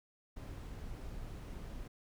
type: noise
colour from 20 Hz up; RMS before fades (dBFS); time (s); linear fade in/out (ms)
brown; -45; 0.36-1.88; 10
effects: none